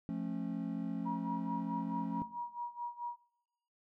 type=chord; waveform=triangle; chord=F augmented; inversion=none; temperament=just; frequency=174.61 / 218.3 / 272.8 Hz; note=F3 / A3 / C#4; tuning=0 / -13 / -28 cents; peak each=-38 dBFS; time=0.09-2.22 s; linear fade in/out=0 ms
type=tone with tremolo; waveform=sine; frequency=957 Hz; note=A#5; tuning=45 cents sharp; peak=-35 dBFS; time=1.05-3.17 s; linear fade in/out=20 ms; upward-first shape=sine; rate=4.6 Hz; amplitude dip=85%
effects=noise-tail reverb RT60 0.9 s tail -20 dB re dry